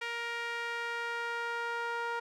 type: tone with band-pass filter sweep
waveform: sawtooth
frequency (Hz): 469.3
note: A#4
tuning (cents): +12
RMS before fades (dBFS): -36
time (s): 0.01-2.2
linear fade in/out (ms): 10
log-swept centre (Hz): 2100 to 1200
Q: 1.7
effects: none